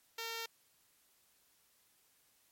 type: tone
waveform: 5% pulse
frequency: 456.8 Hz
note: A#4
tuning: 35 cents flat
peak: -28 dBFS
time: 0.18-0.46 s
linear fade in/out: 5 ms
effects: white hiss -71 dBFS RMS until 2.51 s + MP3 64 kbps